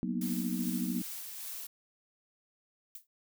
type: chord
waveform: sine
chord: B major seventh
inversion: second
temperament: equal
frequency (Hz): 185 / 233.1 / 246.9 / 311.1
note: F#3 / A#3 / B3 / D#4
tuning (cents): 0 / 0 / 0 / 0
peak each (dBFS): -35 / -36 / -36 / -40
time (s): 0.03-1.02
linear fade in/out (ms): 0
type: noise with tremolo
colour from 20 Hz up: blue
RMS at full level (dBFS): -41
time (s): 0.21-1.67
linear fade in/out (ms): 5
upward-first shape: sine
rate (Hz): 2.5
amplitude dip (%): 30
type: noise with exponential decay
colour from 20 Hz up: violet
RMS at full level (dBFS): -41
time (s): 2.95-3.07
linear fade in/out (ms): 2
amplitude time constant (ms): 24
effects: none